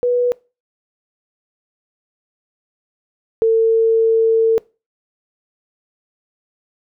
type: tone pair in turn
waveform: sine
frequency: 489.1 / 449.9 Hz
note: B4 / A4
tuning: -17 / +39 cents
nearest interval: minor second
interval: 144 cents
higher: first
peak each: -13 / -10 dBFS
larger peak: second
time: 0.03-0.32 / 3.42-4.58 s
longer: second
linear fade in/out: 0 ms
effects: noise-tail reverb RT60 0.3 s tail -23 dB re dry